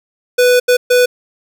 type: tone bursts at uneven times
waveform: square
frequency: 495 Hz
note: B4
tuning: 4 cents sharp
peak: -8 dBFS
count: 3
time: 0.38-0.6 / 0.68-0.77 / 0.9-1.06 s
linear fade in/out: 10 ms
effects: none